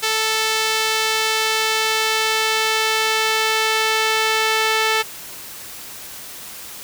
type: tone with band-pass filter sweep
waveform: sawtooth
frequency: 440 Hz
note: A4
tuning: in tune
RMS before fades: -19 dBFS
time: 0.02-5.03 s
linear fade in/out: 20 ms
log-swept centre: 4100 to 2700 Hz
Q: 0.75
effects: white hiss -35 dBFS RMS until 6.83 s